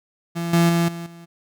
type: tone with level steps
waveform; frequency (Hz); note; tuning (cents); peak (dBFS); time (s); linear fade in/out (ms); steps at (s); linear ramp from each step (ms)
35% pulse; 169.4; E3; +48; -22 / -12 / -15 / -28 / -38; 0.35-1.26; 20; 0.53 / 0.69 / 0.88 / 1.06; 5
effects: none